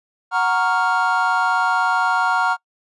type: chord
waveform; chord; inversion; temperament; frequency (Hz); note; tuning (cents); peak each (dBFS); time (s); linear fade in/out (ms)
triangle; Gb major seventh; none; equal; 740 / 932.3 / 1108.7 / 1396.9; Gb5 / Bb5 / Db6 / F6; 0 / 0 / 0 / 0; -20 / -19 / -22 / -18; 0.31-2.57; 50
effects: noise-tail reverb RT60 0.1 s tail -24 dB re dry + resampled to 24000 Hz